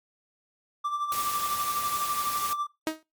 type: tone with tremolo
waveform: triangle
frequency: 1174.7 Hz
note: D6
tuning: in tune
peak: -23 dBFS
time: 0.84-2.67 s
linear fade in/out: 10 ms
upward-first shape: sine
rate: 12 Hz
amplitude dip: 60%
type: noise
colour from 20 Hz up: white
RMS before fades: -34 dBFS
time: 1.12-2.53 s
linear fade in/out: 0 ms
type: tone with exponential decay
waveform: sawtooth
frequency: 315.4 Hz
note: D#4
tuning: 24 cents sharp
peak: -18 dBFS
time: 2.87-3.03 s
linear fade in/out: 1 ms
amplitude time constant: 33 ms
effects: noise-tail reverb RT60 0.2 s tail -17 dB re dry + MP3 96 kbps